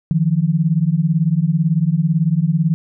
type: beating tone pair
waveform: sine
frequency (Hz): 153.5 / 171.5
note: D#3 / F3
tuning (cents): -23 / -31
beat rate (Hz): 18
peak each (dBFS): -16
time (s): 0.11-2.74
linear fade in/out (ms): 0
effects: none